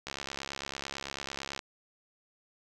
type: click train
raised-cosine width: 0.2 ms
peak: -19 dBFS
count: 106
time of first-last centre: 0.07-1.592 s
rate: 69 Hz
effects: none

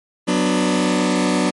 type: chord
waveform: sawtooth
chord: B minor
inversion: second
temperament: just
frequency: 185.21 / 246.9 / 296.3 Hz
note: F#3 / B3 / D4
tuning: +2 / 0 / +15 cents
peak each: -16 dBFS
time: 0.27-1.51 s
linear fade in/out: 20 ms
effects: MP3 48 kbps

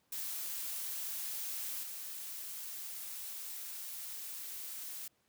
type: noise with level steps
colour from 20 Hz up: blue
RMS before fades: -40 / -44 dBFS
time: 0.12-5.08 s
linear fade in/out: 5 ms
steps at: 1.83 s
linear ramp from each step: 2 ms
effects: pink hiss -75 dBFS RMS until 5.28 s + high-pass 100 Hz 12 dB/octave

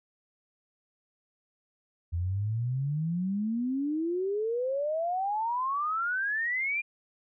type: exponential sweep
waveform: sine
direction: up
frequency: 82.6 to 2435 Hz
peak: -27 dBFS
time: 2.12-6.82 s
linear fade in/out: 20 ms
effects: none

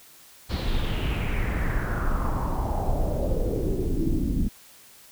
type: noise with low-pass filter sweep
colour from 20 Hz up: brown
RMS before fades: -25 dBFS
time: 0.49-4.49 s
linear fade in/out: 20 ms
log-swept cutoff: 4400 to 230 Hz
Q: 4.1
effects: white hiss -51 dBFS RMS until 5.11 s

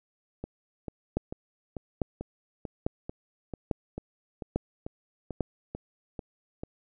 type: two click trains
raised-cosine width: 2 ms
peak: -22 / -13 dBFS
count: 15 / 6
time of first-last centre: 0.44-6.635 / 1.17-5.407 s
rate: 2.26 / 1.18 Hz
effects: none

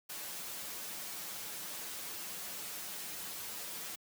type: noise with comb filter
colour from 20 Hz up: white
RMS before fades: -43 dBFS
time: 0.09-3.96 s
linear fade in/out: 10 ms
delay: 7.7 ms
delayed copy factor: -0.6
effects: high-pass 100 Hz 12 dB/octave

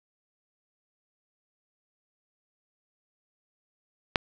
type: click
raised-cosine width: 0.3 ms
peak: -5 dBFS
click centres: 4.158 s
effects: none

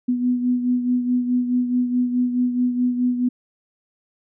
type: beating tone pair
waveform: sine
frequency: 246.9 / 251.6 Hz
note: B3 / B3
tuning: 0 / +32 cents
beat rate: 4.7 Hz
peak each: -18 / -26 dBFS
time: 0.08-3.29 s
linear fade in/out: 10 ms
effects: none

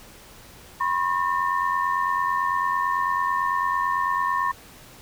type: tone cluster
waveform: sine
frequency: 992 / 1081 / 1811 Hz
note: B5 / C#6 / A6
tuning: +7 / -44 / +49 cents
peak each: -26 / -23 / -29 dBFS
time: 0.8-4.52 s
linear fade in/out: 10 ms
effects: pink hiss -47 dBFS RMS until 5.01 s

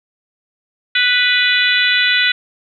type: harmonic tone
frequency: 493.7 Hz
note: B4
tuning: 1 cent flat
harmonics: 3 / 4 / 5 / 6 / 7 / 8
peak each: -17 / -17 / -19 / -21 / -19 / -20 dBFS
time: 0.95-2.32 s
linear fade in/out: 5 ms
effects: none

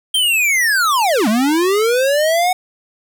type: linear two-way sweep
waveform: square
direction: down then up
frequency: 3194 to 203.5 to 744 Hz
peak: -13 dBFS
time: 0.14-2.53 s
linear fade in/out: 5 ms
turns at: 1.28 s
effects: 8-bit

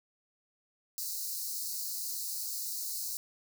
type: high-pass noise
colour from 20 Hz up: white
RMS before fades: -37 dBFS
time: 0.98-3.17 s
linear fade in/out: 0 ms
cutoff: 4100 Hz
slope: 96 dB/octave
effects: none

